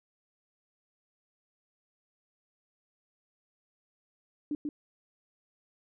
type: tone with echo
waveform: sine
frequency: 295.4 Hz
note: D4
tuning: 10 cents sharp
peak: -29 dBFS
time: 4.51-4.55 s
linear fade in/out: 2 ms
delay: 140 ms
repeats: 1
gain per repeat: -2 dB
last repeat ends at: 4.69 s
effects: none